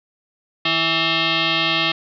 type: tone with frequency modulation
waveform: sine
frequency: 329.6 Hz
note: E4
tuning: in tune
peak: -16 dBFS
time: 0.65-1.92 s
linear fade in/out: 5 ms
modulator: 491 Hz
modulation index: 7.6
effects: none